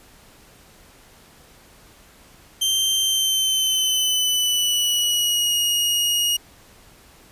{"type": "tone with pitch glide", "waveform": "sawtooth", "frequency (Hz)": [3136, 2876], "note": ["G7", "F#7"], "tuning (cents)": [0, -50], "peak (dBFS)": -15, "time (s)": [2.61, 6.37], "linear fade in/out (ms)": 10, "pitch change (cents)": -150, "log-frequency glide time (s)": [3, 5.57], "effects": ["pink hiss -50 dBFS RMS until 7.31 s", "resampled to 32000 Hz"]}